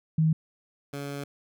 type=tone pair in turn; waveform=sine / 15% pulse; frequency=158.6 / 141.61 Hz; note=D#3 / C#3; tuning=+33 / +37 cents; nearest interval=major second; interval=196 cents; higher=first; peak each=-19 / -27 dBFS; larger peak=first; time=0.18-0.33 / 0.93-1.24 s; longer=second; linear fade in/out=5 ms; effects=none